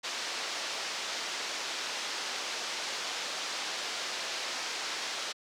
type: low-pass noise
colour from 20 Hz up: white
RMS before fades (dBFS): -36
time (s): 0.03-5.33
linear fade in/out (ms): 20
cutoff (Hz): 5800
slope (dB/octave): 24
effects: high-pass 400 Hz 12 dB/octave